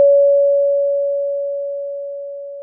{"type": "tone with level ramp", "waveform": "sine", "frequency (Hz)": 564, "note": "C#5", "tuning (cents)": 30, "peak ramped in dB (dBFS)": [-6, -28], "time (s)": [0, 2.62], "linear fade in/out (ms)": 0, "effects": []}